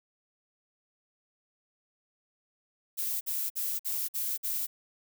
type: noise bursts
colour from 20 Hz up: violet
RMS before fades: -32 dBFS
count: 6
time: 2.97-4.67 s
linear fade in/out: 20 ms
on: 240 ms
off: 52 ms
effects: none